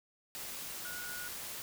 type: tone in noise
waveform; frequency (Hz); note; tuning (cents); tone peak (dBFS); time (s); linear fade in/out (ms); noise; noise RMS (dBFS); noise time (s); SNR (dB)
sine; 1450; F#6; -35; -43; 0.85-1.28; 0; white; -43; 0.35-1.62; -3
effects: none